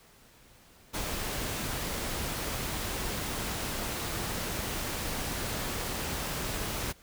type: noise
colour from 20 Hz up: pink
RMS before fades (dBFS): -34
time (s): 0.93-6.93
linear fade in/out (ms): 20
effects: pink hiss -58 dBFS RMS until 7.02 s